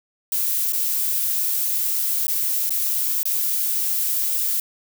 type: noise with dropouts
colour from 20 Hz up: violet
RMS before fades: -22 dBFS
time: 0.32-4.6 s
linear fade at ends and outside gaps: 2 ms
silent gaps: 0.723-0.731 / 2.269-2.281 / 2.695-2.705 / 3.231-3.254 s
effects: none